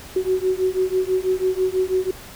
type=beating tone pair; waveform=sine; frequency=370 / 376.1 Hz; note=F#4 / F#4; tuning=0 / +28 cents; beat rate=6.1 Hz; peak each=-21 dBFS; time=0.16-2.11 s; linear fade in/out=5 ms; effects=pink hiss -40 dBFS RMS until 2.35 s